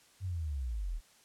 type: linear sweep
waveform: sine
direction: down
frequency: 97.5 to 35 Hz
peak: -33 dBFS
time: 0.2-1.01 s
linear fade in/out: 50 ms
effects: white hiss -63 dBFS RMS until 1.24 s + low-pass 10000 Hz 12 dB/octave